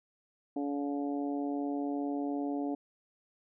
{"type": "harmonic tone", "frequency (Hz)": 142.6, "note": "C#3", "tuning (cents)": 49, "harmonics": [2, 3, 4, 5, 6], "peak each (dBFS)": [-32, -41, -44, -41, -50], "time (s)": [0.56, 2.75], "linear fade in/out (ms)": 5, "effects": []}